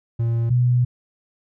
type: tone pair in turn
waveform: triangle / sine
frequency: 116.1 / 123.37 Hz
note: A#2 / B2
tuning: -7 / -1 cents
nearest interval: minor second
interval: 106 cents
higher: second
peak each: -16 / -14 dBFS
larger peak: second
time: 0.19-0.5 / 0.5-0.85 s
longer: second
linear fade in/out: 10 ms
effects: none